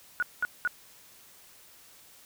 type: tone bursts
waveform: sine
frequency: 1460 Hz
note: F#6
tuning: 24 cents flat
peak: -24 dBFS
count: 3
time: 0.2-0.675 s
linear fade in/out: 0 ms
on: 25 ms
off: 200 ms
effects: white hiss -55 dBFS RMS until 2.25 s